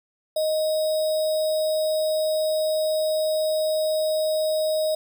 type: tone with sample-and-hold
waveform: sine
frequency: 624 Hz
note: D#5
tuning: 5 cents sharp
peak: -20 dBFS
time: 0.36-4.95 s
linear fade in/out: 5 ms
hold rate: 4410 Hz
effects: none